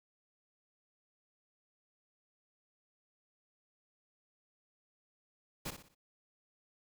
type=noise with echo; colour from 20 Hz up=pink; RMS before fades=-40 dBFS; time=5.65-5.71 s; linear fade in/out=10 ms; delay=60 ms; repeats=4; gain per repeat=-8 dB; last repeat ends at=5.95 s; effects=none